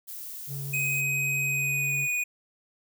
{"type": "noise", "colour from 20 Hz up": "violet", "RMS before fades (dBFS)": -39, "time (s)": [0.07, 1.02], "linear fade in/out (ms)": 20}
{"type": "tone", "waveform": "triangle", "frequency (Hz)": 138.8, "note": "C#3", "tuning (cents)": 3, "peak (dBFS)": -31, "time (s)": [0.47, 2.08], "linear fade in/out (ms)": 50}
{"type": "tone with pitch glide", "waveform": "square", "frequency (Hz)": [2518, 2470], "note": ["D#7", "D#7"], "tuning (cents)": [20, -13], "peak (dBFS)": -26, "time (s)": [0.73, 2.24], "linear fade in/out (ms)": 10, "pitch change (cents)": -33, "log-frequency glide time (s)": [1.46, 1.93]}
{"effects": []}